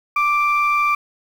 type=tone pair together; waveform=sine; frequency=1174.7 / 2356 Hz; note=D6 / D7; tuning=0 / +5 cents; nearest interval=octave; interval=1205 cents; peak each=-15 / -19 dBFS; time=0.16-0.95 s; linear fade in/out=5 ms; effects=tanh soft clip ceiling -9 dBFS + 7-bit